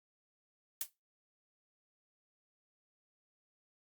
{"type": "noise with exponential decay", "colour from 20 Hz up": "blue", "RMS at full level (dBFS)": -31, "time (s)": [0.81, 0.89], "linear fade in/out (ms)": 2, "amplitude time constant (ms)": 17, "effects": ["noise-tail reverb RT60 0.2 s tail -17 dB re dry", "Opus 48 kbps"]}